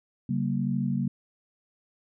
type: chord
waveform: sine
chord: G diminished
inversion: second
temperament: equal with one note detuned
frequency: 138.59 / 190.97 / 233.1 Hz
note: Db3 / G3 / Bb3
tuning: 0 / -45 / 0 cents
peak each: -29 dBFS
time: 0.29-1.08 s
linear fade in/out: 5 ms
effects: none